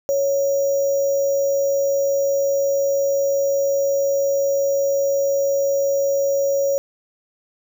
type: tone with sample-and-hold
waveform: sine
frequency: 554.4 Hz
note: C#5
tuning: in tune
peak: -16 dBFS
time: 0.09-6.78 s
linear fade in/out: 0 ms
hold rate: 6300 Hz
effects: none